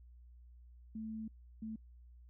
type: tone bursts at uneven times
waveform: sine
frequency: 220 Hz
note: A3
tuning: in tune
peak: -40 dBFS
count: 2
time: 0.95-1.28 / 1.62-1.76 s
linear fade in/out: 5 ms
effects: noise-tail reverb RT60 0.1 s tail -26 dB re dry + added 60 Hz sine -55 dBFS peak until 2.29 s